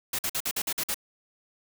white noise bursts, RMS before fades -29 dBFS, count 8, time 0.13-0.944 s, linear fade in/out 5 ms, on 58 ms, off 50 ms, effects none

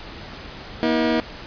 25% pulse tone pair together, 239.1 / 319.2 Hz, A#3 / D#4, +44 / +44 cents, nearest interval perfect fourth, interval 500 cents, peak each -17 dBFS, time 0.83-1.2 s, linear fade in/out 0 ms, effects pink hiss -37 dBFS RMS until 1.46 s + resampled to 11025 Hz

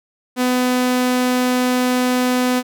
sawtooth tone, 250.8 Hz, B3, 27 cents sharp, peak -11 dBFS, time 0.36-2.63 s, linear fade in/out 50 ms, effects none

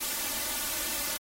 white noise with comb filter, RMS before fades -32 dBFS, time 0-1.18 s, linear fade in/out 20 ms, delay 3.4 ms, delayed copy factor +0.9, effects AAC 48 kbps

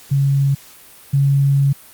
sine tone pair in turn, 138.59 / 139.13 Hz, C#3 / C#3, 0 / +7 cents, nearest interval unison, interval 7 cents, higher second, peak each -12 / -11 dBFS, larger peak second, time 0.11-0.55 / 1.13-1.73 s, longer second, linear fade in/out 10 ms, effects white hiss -43 dBFS RMS until 1.93 s + Opus 48 kbps

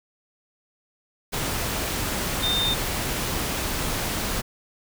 sine tone in noise, 3629 Hz, A#7, 47 cents flat, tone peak -22 dBFS, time 2.42-2.75 s, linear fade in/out 20 ms, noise pink, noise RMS -27 dBFS, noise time 1.32-4.42 s, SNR +2 dB, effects none

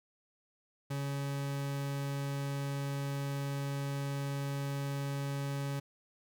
40% pulse tone, 139.9 Hz, C#3, 16 cents sharp, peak -33 dBFS, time 0.9-5.8 s, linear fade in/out 10 ms, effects none

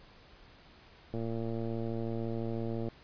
click train, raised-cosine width 2 ms, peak -24 dBFS, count 200, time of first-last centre 1.14-2.886 s, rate 114 Hz, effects pink hiss -57 dBFS RMS until 3.03 s + resampled to 11025 Hz

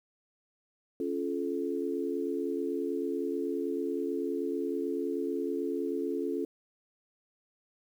sine chord, Db augmented, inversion none, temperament just, 277.2 / 346.5 / 433.1 Hz, Db4 / F4 / A4, 0 / -14 / -27 cents, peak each -34 dBFS, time 1-6.45 s, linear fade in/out 2 ms, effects 10-bit

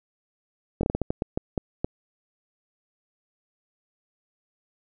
slowing click train, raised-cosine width 2 ms, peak -11 dBFS, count 11, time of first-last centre 0.81-1.845 s, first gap 22 ms, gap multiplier 1.32, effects none

